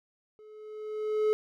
triangle tone with level ramp, 428.5 Hz, A4, 46 cents flat, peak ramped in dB -48 to -19 dBFS, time 0.39-1.33 s, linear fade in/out 0 ms, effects none

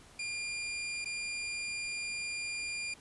sawtooth tone with dropouts, 2400 Hz, D7, 37 cents sharp, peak -32 dBFS, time 0.19-2.94 s, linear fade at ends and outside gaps 5 ms, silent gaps 1.046-1.056 s, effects pink hiss -57 dBFS RMS until 3 s + resampled to 24000 Hz

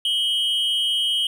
triangle tone pair together, 2960 / 3205 Hz, F#7 / G7, 0 / +38 cents, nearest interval minor second, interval 138 cents, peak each -21 / -20 dBFS, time 0.05-1.27 s, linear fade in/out 2 ms, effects none

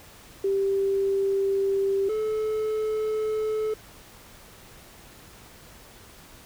sine / triangle tone pair in turn, 392 / 432.7 Hz, G4 / A4, 0 / -29 cents, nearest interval major second, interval 171 cents, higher second, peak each -21 / -22 dBFS, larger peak first, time 0.44-2.09 / 2.09-3.74 s, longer neither, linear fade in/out 5 ms, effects pink hiss -49 dBFS RMS until 6.45 s

